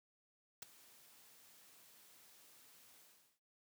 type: noise with ADSR envelope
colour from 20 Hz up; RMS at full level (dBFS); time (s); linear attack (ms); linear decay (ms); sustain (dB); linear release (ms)
white; -43; 0.62-3.4; 6; 9; -21; 410
effects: high-pass 100 Hz 12 dB/octave